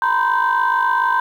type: tone cluster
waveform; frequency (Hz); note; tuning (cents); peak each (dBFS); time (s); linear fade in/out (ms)
sine; 932 / 989 / 1036 / 1557; A#5 / B5 / C6 / G6; -1 / +2 / -17 / -12; -19; 0.02-1.2; 2
effects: tanh soft clip ceiling -8 dBFS + 8-bit